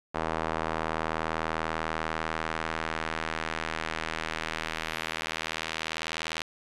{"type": "tone with band-pass filter sweep", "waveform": "sawtooth", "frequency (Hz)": 80.2, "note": "E2", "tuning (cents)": -47, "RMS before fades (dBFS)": -33, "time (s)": [0.14, 6.43], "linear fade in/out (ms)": 10, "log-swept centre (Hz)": [930, 3100], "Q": 1, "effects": ["resampled to 24000 Hz", "9-bit"]}